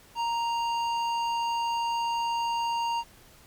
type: tone with hard clipping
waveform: triangle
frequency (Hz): 932.3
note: A#5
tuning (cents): 0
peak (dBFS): -28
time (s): 0.15-3.04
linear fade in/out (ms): 50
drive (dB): 15
effects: pink hiss -55 dBFS RMS until 3.46 s + Opus 48 kbps